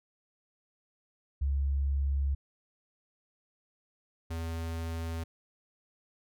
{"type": "tone pair in turn", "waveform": ["sine", "square"], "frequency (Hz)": [69.3, 82.41], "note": ["C#2", "E2"], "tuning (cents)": [0, 0], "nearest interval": "minor third", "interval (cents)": 300, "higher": "second", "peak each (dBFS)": [-26, -34], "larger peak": "first", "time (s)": [[1.41, 2.35], [4.3, 5.24]], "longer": "neither", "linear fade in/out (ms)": 10, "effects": []}